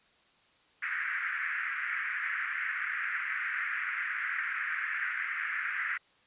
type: band-pass noise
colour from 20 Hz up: white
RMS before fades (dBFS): -34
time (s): 0.82-5.98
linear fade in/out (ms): 10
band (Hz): 1400 to 2100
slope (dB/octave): 48
effects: white hiss -65 dBFS RMS until 6.26 s + resampled to 8000 Hz